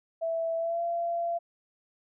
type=tone with pitch glide; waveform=sine; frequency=659.3 to 682.9 Hz; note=E5 to F5; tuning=0 to -39 cents; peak=-27 dBFS; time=0.21-1.39 s; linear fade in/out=20 ms; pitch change=+61 cents; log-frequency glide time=0.57-0.82 s; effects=none